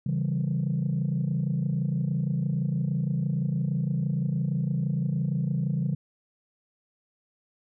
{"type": "chord", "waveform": "sine", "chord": "C# diminished", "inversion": "none", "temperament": "equal", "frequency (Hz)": [138.59, 164.81, 196], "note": ["C#3", "E3", "G3"], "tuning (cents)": [0, 0, 0], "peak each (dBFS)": [-26, -27, -30], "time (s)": [0.06, 5.95], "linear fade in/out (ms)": 5, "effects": ["tanh soft clip ceiling -19 dBFS"]}